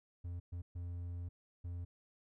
triangle tone bursts at uneven times, 87.31 Hz, F2, in tune, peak -38 dBFS, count 4, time 0.24-0.4 / 0.52-0.62 / 0.75-1.29 / 1.64-1.85 s, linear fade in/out 10 ms, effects none

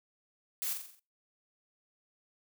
blue noise with echo, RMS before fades -35 dBFS, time 0.62-0.73 s, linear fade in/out 0 ms, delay 44 ms, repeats 6, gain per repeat -5 dB, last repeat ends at 0.994 s, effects noise-tail reverb RT60 0.3 s tail -23 dB re dry

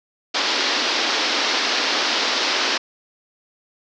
white band-pass noise, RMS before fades -21 dBFS, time 0.34-2.78 s, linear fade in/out 10 ms, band 240 to 5400 Hz, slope 48 dB/octave, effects none

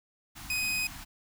pink band-stop noise, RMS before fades -44 dBFS, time 0.35-1.05 s, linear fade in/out 20 ms, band 320 to 690 Hz, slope 96 dB/octave
sawtooth tone, 2506 Hz, D#7, 12 cents sharp, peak -25 dBFS, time 0.5-0.87 s, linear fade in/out 2 ms
effects none

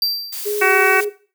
square tone with exponential decay, 4699 Hz, D8, in tune, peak -14 dBFS, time 0.02-0.62 s, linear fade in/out 2 ms, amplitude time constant 130 ms
blue noise, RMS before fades -28 dBFS, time 0.32-1.05 s, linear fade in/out 10 ms
sine tone with vibrato, 413.6 Hz, G#4, 7 cents flat, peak -19 dBFS, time 0.45-1.1 s, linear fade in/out 20 ms, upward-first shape sine, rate 2.4 Hz, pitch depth 15 cents each way
harmonic tone, 377.4 Hz, F#4, 34 cents sharp, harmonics 1 / 2 / 3 / 4 / 5 / 6 / 7, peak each -20 / -22 / -21 / -18 / -21 / -19 / -23 dBFS, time 0.61-1.01 s, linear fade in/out 10 ms
effects noise-tail reverb RT60 0.4 s tail -18 dB re dry

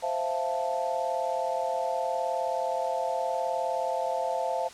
sine chord, F major seventh, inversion second, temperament equal, 523.3 / 659.3 / 698.5 / 880 Hz, C5 / E5 / F5 / A5, 0 / 0 / 0 / 0 cents, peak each -32 dBFS, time 0.02-4.69 s, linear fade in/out 20 ms, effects white hiss -47 dBFS RMS until 4.73 s + low-pass 7000 Hz 12 dB/octave

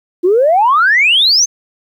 sine exponential sweep, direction up, 338.5 to 6400 Hz, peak -6 dBFS, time 0.23-1.46 s, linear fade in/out 20 ms, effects tanh soft clip ceiling -2 dBFS + 8-bit

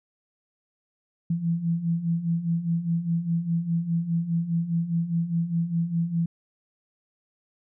sine beating tone pair, 164.81 / 169.71 Hz, E3 / F3, 0 / -49 cents, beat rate 4.9 Hz, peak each -29 / -24 dBFS, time 1.3-6.26 s, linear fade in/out 5 ms, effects none

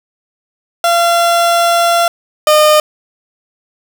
30% pulse tone pair in turn, 685 / 608.7 Hz, F5 / D#5, -34 / -38 cents, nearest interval major second, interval 204 cents, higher first, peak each -6 / -3 dBFS, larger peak second, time 0.84-2.08 / 2.47-2.8 s, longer first, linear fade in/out 2 ms, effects none

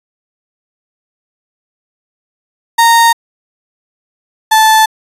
35% pulse tone pair in turn, 926 / 875.5 Hz, A#5 / A5, -12 / -9 cents, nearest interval minor second, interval 97 cents, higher first, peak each -3 dBFS, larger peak neither, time 2.78-3.13 / 4.51-4.86 s, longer neither, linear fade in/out 10 ms, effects resampled to 32000 Hz

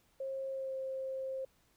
sine tone with pitch glide, 536 to 529.5 Hz, C5 to C5, +42 to +21 cents, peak -36 dBFS, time 0.2-1.45 s, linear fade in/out 5 ms, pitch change -21 cents, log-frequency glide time 0.51-0.74 s, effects pink hiss -71 dBFS RMS until 1.76 s

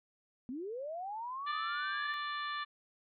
sine linear sweep, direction up, 233.1 to 1797 Hz, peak -38 dBFS, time 0.49-2.14 s, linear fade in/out 0 ms
harmonic tone, 587.3 Hz, D5, in tune, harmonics 2 / 3 / 4 / 5 / 6 / 7, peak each -38 / -41 / -50 / -50 / -46 / -51 dBFS, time 1.46-2.65 s, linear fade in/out 20 ms
effects none

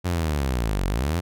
sawtooth linear two-way sweep, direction down then up, 91.9 to 43.65 to 91.9 Hz, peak -18 dBFS, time 0.04-1.21 s, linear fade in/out 20 ms, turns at 0.86 s, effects none

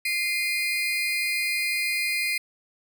35% pulse tone pair together, 2088 / 2442 Hz, C7 / D#7, -4 / -33 cents, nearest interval minor third, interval 271 cents, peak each -25 dBFS, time 0.05-2.38 s, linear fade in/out 5 ms, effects none

